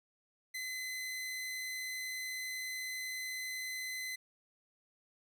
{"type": "tone", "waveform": "sawtooth", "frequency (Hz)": 2034, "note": "C7", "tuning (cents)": -50, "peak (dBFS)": -35, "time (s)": [0.54, 4.16], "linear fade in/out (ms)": 10, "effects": []}